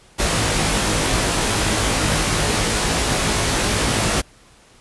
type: noise with comb filter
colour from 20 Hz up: pink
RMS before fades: -19 dBFS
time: 0.18-4.22 s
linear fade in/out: 20 ms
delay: 19 ms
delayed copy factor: +0.75
effects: pink hiss -50 dBFS RMS until 4.8 s + resampled to 24000 Hz